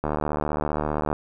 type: click train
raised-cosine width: 1 ms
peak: -11 dBFS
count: 83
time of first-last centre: 0.04-1.129 s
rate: 75.3 Hz
effects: none